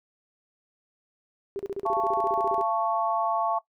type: tone bursts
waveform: sine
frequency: 395.3 Hz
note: G4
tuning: 15 cents sharp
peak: -28 dBFS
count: 16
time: 1.56-2.612 s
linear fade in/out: 0 ms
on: 32 ms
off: 36 ms
type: chord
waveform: sine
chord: F augmented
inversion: none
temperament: equal with one note detuned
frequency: 684.1 / 880 / 1108.7 Hz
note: F5 / A5 / C#6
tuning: -36 / 0 / 0 cents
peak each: -28 dBFS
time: 1.85-3.59 s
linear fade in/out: 10 ms
effects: noise-tail reverb RT60 0.1 s tail -17 dB re dry